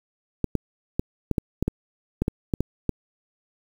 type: clicks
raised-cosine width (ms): 3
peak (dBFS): -9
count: 12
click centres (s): 0.443 / 0.553 / 0.995 / 1.313 / 1.382 / 1.626 / 1.68 / 2.22 / 2.281 / 2.538 / 2.606 / 2.893
effects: 7-bit